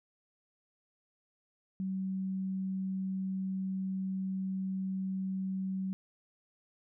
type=tone; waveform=sine; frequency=190 Hz; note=F#3; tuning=46 cents sharp; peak=-32 dBFS; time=1.8-5.93 s; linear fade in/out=0 ms; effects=none